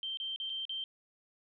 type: tone with dropouts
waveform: sine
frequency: 3136 Hz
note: G7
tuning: in tune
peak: -35 dBFS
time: 0.03-0.84 s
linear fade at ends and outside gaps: 1 ms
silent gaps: 0.172-0.2 / 0.361-0.4 / 0.496-0.5 / 0.653-0.694 s
effects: none